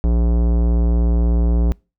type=tone with tanh clipping; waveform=sine; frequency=58.27 Hz; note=A#1; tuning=in tune; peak=-15 dBFS; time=0.04-1.72 s; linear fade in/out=0 ms; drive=18 dB; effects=noise-tail reverb RT60 0.3 s tail -26 dB re dry